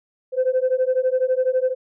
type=beating tone pair; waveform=sine; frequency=508 / 520 Hz; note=B4 / C5; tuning=+49 / -11 cents; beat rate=12 Hz; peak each=-19 dBFS; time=0.32-1.75 s; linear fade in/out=50 ms; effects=tanh soft clip ceiling -12 dBFS